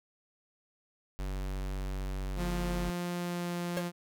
square tone, 47.7 Hz, G1, 47 cents flat, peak -34 dBFS, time 1.19-2.9 s, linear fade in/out 0 ms
sawtooth tone with pitch glide, 175.7 to 174.39 Hz, F3 to F3, +11 to -2 cents, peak -29 dBFS, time 2.36-3.92 s, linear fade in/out 50 ms, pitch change -13 cents, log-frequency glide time 3.14-3.55 s
45% pulse tone with exponential decay, 541 Hz, C#5, 42 cents flat, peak -27 dBFS, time 3.77-3.87 s, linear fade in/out 0 ms, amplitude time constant 21 ms
effects none

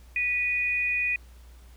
sine tone pair together, 1965.5 / 2471 Hz, B6 / D#7, -9 / -13 cents, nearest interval major third, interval 396 cents, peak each -32 / -24 dBFS, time 0.16-1.16 s, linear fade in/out 2 ms, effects added 60 Hz sine -47 dBFS peak until 1.76 s + pink hiss -59 dBFS RMS until 1.76 s

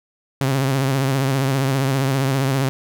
sawtooth tone with vibrato, 134.7 Hz, C#3, 49 cents flat, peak -13 dBFS, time 0.41-2.69 s, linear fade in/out 0 ms, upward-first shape triangle, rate 15 Hz, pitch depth 78 cents each way, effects none

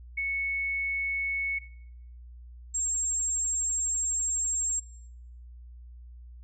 sine tone pair in turn, 2210 / 7496 Hz, C#7 / A#8, -6 / +9 cents, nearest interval octave + major sixth, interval 2115 cents, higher second, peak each -27 dBFS, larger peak neither, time 0.17-1.59 / 2.74-4.8 s, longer second, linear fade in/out 10 ms, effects noise-tail reverb RT60 0.7 s tail -18 dB re dry + added 60 Hz sine -44 dBFS peak until 6.43 s

